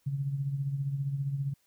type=tone with tremolo; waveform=sine; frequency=139 Hz; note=C#3; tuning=5 cents sharp; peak=-26 dBFS; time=0.06-1.54 s; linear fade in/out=10 ms; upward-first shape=triangle; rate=15 Hz; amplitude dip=65%; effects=white hiss -71 dBFS RMS until 1.66 s